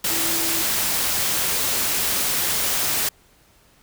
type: tone in noise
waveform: sine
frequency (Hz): 329.6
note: E4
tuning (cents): 0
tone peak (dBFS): -31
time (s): 0.1-0.62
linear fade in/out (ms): 5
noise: white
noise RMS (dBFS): -22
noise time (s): 0.04-3.09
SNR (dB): -12
effects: pink hiss -56 dBFS RMS until 3.82 s